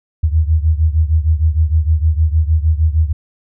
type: beating tone pair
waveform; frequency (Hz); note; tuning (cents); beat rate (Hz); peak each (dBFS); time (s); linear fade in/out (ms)
sine; 77 / 83.5; D#2 / E2; -17 / +23; 6.5; -12 / -15; 0.23-3.13; 10
effects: none